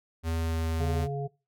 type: tone with pitch glide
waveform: square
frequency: 82 to 81.29 Hz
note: E2 to E2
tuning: -9 to -24 cents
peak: -28 dBFS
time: 0.23-1.08 s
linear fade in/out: 50 ms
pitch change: -15 cents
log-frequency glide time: 0.34-0.66 s
type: harmonic tone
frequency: 140.1 Hz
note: C#3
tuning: 19 cents sharp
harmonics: 1 / 3 / 5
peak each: -31 / -35 / -38 dBFS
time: 0.79-1.28 s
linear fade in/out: 20 ms
effects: noise-tail reverb RT60 0.3 s tail -23 dB re dry